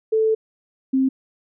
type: tone pair in turn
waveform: sine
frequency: 440 / 264.6 Hz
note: A4 / C4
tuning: 0 / +20 cents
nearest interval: major sixth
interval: 880 cents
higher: first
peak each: -15 dBFS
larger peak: neither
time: 0.12-0.35 / 0.93-1.09 s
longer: first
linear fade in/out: 10 ms
effects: none